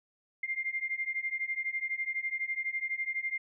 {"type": "beating tone pair", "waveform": "sine", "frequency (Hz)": [2100, 2112], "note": ["C7", "C7"], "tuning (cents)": [6, 16], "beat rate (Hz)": 12, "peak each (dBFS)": [-35, -34], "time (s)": [0.43, 3.38], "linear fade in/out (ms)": 5, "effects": []}